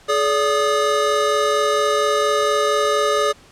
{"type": "tone cluster", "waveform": "square", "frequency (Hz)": [425.1, 576, 1231], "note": ["G#4", "D5", "D#6"], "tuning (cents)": [40, -34, -19], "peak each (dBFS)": -21, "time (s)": [0.08, 3.33], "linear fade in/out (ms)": 20, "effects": ["pink hiss -48 dBFS RMS until 3.51 s", "low-pass 8000 Hz 12 dB/octave"]}